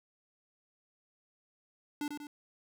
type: tone with echo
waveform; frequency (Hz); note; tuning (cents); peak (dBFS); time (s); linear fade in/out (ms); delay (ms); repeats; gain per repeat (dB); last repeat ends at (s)
square; 293.7; D4; 0; -34; 2.01-2.08; 2; 95; 2; -5; 2.27
effects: none

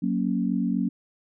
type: chord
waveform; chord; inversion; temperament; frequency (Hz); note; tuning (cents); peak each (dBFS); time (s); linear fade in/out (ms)
sine; F# major; none; equal; 185 / 233.1 / 277.2; F#3 / A#3 / C#4; 0 / 0 / 0; -26 / -26 / -28; 0.02-0.89; 10
effects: none

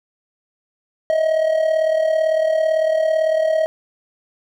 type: tone with amplitude modulation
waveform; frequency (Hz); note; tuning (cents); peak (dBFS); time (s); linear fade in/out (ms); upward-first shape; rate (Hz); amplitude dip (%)
triangle; 635; D#5; +35; -10; 1.1-3.66; 0; sine; 37.9; 60
effects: none

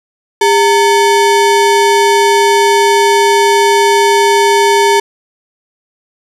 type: ring-modulated tone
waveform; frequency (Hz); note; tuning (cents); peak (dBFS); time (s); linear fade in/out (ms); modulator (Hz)
square; 659.3; E5; 0; -4; 0.41-5; 5; 256
effects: low-pass 10000 Hz 12 dB/octave + 7-bit

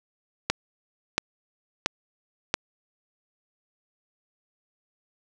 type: click train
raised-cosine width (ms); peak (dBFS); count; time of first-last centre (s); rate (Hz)
0.2; -4; 4; 0.5-2.541; 1.47
effects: none

